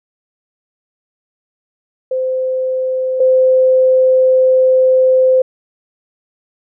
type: tone pair in turn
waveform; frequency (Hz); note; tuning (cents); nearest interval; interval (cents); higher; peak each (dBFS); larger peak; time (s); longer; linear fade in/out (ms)
sine; 517 / 517; C5 / C5; -21 / -21; unison; 0; neither; -14 / -7; second; 2.11-3.2 / 3.2-5.42; second; 5
effects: none